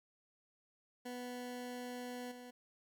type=tone with level steps; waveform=20% pulse; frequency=246.9 Hz; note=B3; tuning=in tune; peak=-38 / -45 dBFS; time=1.05-2.51 s; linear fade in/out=10 ms; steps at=2.31 s; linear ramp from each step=10 ms; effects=13-bit